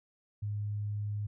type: tone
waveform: sine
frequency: 103.83 Hz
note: G#2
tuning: in tune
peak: -32 dBFS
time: 0.42-1.27 s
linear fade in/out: 10 ms
effects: none